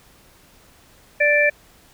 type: harmonic tone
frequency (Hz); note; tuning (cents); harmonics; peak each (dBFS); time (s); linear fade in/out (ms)
587.3; D5; 0; 1 / 3 / 4; -18 / -18 / -18; 1.2-1.5; 10
effects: pink hiss -52 dBFS RMS until 1.93 s